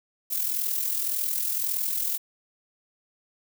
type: noise with amplitude modulation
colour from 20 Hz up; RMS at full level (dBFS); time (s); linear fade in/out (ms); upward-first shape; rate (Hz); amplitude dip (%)
violet; -25; 0.3-2.18; 20; sine; 41.8; 55
effects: none